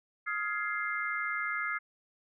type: chord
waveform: sine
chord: F minor seventh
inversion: third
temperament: just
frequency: 1257.2 / 1396.9 / 1676.3 / 2095 Hz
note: Eb6 / F6 / Ab6 / C7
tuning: +18 / 0 / +16 / +2 cents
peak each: -37 / -37 / -37 / -35 dBFS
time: 0.26-1.79 s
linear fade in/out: 20 ms
effects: none